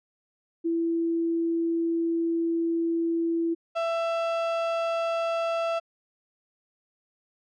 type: tone pair in turn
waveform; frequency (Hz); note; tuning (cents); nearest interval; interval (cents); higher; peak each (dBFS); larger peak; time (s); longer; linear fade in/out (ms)
sine / 35% pulse; 333.2 / 666.4; E4 / E5; +19 / +19; octave; 1200; second; -23; neither; 0.64-3.55 / 3.75-5.8; first; 20
effects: low-pass 3000 Hz 12 dB/octave